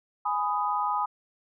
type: chord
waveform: sine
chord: G# minor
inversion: none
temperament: just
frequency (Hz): 830.6 / 996.7 / 1245.9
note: G#5 / B5 / D#6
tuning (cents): 0 / +16 / +2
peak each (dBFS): -29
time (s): 0.25-1.06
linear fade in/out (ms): 10
effects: none